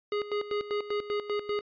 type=tone with tremolo; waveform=square; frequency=414.2 Hz; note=G#4; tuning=5 cents flat; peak=-28 dBFS; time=0.12-1.61 s; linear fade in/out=2 ms; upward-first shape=square; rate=5.1 Hz; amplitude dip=75%; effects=resampled to 11025 Hz